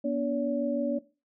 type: tone cluster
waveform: sine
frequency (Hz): 242.9 / 289.4 / 569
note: B3 / D4 / C#5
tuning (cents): -29 / -25 / +45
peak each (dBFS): -30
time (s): 0.04-0.99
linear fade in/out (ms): 10
effects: noise-tail reverb RT60 0.3 s tail -17 dB re dry